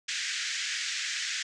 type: band-pass noise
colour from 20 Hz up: pink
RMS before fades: -33 dBFS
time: 0.08-1.43 s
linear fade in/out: 10 ms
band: 1600 to 7400 Hz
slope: 48 dB/octave
effects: none